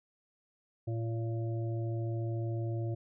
harmonic tone, 114.2 Hz, A#2, 35 cents flat, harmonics 1 / 3 / 5 / 6, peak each -32 / -40 / -46 / -49 dBFS, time 0.87-2.95 s, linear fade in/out 10 ms, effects none

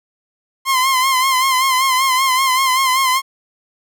sawtooth tone with vibrato, 1046 Hz, C6, 1 cent flat, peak -9 dBFS, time 0.65-3.22 s, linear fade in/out 50 ms, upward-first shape sine, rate 5.2 Hz, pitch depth 58 cents each way, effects none

